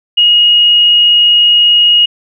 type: tone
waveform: sine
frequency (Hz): 2879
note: F#7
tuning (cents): -48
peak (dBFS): -4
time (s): 0.17-2.06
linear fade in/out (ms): 10
effects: none